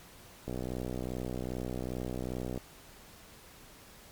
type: click train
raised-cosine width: 2 ms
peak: -23 dBFS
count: 132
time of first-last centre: 0.48-2.576 s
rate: 62.5 Hz
effects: pink hiss -54 dBFS RMS until 4.11 s + MP3 96 kbps